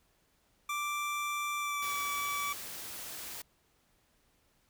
25% pulse tone with pitch glide, 1174.7 to 1150.5 Hz, D6 to D6, 0 to -36 cents, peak -29 dBFS, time 0.69-2.53 s, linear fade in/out 5 ms, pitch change -36 cents, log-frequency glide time 1.59-1.93 s
white noise, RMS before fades -43 dBFS, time 1.82-3.42 s, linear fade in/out 5 ms
effects pink hiss -71 dBFS RMS until 4.69 s

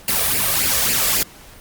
white noise with flanger, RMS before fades -18 dBFS, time 0.08-1.23 s, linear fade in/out 2 ms, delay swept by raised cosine 0.4 to 1.8 ms, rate 3.6 Hz, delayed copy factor +0.65, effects pink hiss -43 dBFS RMS until 1.6 s + Opus 48 kbps

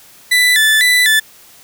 30% pulse tone with vibrato, 1864.7 Hz, A#6, in tune, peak -6 dBFS, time 0.31-1.2 s, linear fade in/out 10 ms, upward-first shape square, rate 2 Hz, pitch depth 110 cents each way, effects white hiss -43 dBFS RMS until 1.63 s

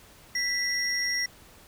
sine tone pair together, 1975.5 / 5588 Hz, B6 / F8, 0 / 0 cents, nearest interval octave + tritone, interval 1800 cents, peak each -26 dBFS, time 0.35-1.26 s, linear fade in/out 5 ms, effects tanh soft clip ceiling -22 dBFS + pink hiss -53 dBFS RMS until 1.67 s

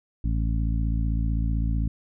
harmonic tone, 55.7 Hz, A1, 22 cents sharp, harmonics 1 / 2 / 3 / 4 / 5, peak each -23 / -29 / -33 / -35 / -37 dBFS, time 0.24-1.88 s, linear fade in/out 5 ms, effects none

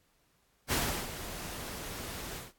pink noise with ADSR envelope, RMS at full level -29 dBFS, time 0.68-2.53 s, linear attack 39 ms, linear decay 350 ms, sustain -12 dB, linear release 170 ms, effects pink hiss -71 dBFS RMS until 2.58 s + AAC 64 kbps

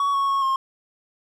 triangle tone with pitch steps, 1123 / 1106 / 1099 / 1070 Hz, C#6 / C#6 / C#6 / C6, +22 / -4 / -15 / +38 cents, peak -17 dBFS, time 0-0.56 s, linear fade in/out 2 ms, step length 140 ms, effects none

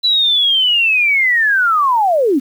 sine linear sweep, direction down, 3985 to 240 Hz, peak -10 dBFS, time 0.03-2.4 s, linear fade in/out 20 ms, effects 7-bit

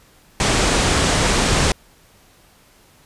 pink low-pass noise, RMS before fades -17 dBFS, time 0.4-1.72 s, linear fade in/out 2 ms, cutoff 9200 Hz, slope 48 dB/octave, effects pink hiss -52 dBFS RMS until 3.05 s + resampled to 32000 Hz

